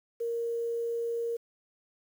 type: tone with quantisation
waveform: sine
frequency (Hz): 466.2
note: A#4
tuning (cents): 0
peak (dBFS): -29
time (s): 0.2-1.37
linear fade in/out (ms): 10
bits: 9
effects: none